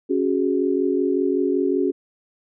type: chord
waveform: sine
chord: C# suspended fourth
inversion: none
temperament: equal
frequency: 277.2 / 370 / 415.3 Hz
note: C#4 / F#4 / G#4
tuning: 0 / 0 / 0 cents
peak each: -22 / -21 / -24 dBFS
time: 0.09-1.92 s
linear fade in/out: 20 ms
effects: none